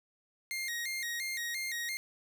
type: tone with vibrato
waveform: sawtooth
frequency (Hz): 1996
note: B6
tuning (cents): +18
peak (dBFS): -31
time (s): 0.51-1.97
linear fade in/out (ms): 0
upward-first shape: square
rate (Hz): 2.9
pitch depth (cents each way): 100
effects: none